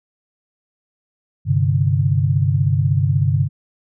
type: chord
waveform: sine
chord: G suspended fourth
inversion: none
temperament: just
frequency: 98 / 130.67 / 147 Hz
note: G2 / C3 / D3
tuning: 0 / -2 / +2 cents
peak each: -18 dBFS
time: 1.45-3.49 s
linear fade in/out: 50 ms
effects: none